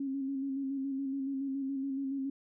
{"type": "tone with vibrato", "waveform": "sine", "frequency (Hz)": 271.9, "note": "C#4", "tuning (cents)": -33, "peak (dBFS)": -32, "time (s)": [0, 2.3], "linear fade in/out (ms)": 5, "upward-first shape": "square", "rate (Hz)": 7.1, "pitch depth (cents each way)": 29, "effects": []}